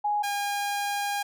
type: tone pair in turn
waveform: sine / sawtooth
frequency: 830.6 / 811.6 Hz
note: G#5 / G#5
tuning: 0 / -40 cents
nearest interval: unison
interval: 40 cents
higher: first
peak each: -23 dBFS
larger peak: neither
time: 0.04-0.23 / 0.23-1.23 s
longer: second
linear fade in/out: 10 ms
effects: none